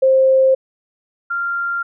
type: tone pair in turn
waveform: sine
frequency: 528 / 1389 Hz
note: C5 / F6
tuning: +16 / -10 cents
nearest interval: octave + perfect fourth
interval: 1674 cents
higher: second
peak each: -9 / -18 dBFS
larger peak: first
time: 0.02-0.55 / 1.3-1.83 s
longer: neither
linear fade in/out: 10 ms
effects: none